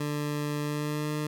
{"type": "tone with pitch glide", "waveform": "20% pulse", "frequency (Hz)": [147.7, 150.63], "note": ["D3", "D3"], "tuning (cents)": [10, 44], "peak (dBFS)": -24, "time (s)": [0, 1.27], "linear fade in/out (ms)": 5, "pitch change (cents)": 34, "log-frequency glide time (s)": [0.62, 1.11], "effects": []}